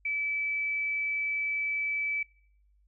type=tone; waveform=sine; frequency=2305 Hz; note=D7; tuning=33 cents flat; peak=-28 dBFS; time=0.05-2.23 s; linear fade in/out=5 ms; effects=noise-tail reverb RT60 0.7 s tail -25 dB re dry + added 50 Hz sine -62 dBFS peak until 2.87 s